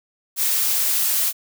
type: noise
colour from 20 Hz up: blue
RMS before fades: -20 dBFS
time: 0.36-1.33 s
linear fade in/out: 50 ms
effects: none